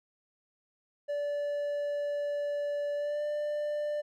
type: tone with pitch glide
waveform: triangle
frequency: 580 to 593.2 Hz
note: D5 to D5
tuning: -22 to +17 cents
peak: -28 dBFS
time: 1.08-4.02 s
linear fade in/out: 20 ms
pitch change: +39 cents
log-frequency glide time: 2.95-3.23 s
effects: none